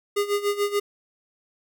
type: tone with tremolo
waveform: square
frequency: 408.2 Hz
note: G#4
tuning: 30 cents flat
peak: -20 dBFS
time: 0.16-0.8 s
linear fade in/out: 10 ms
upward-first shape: sine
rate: 6.9 Hz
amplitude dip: 80%
effects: none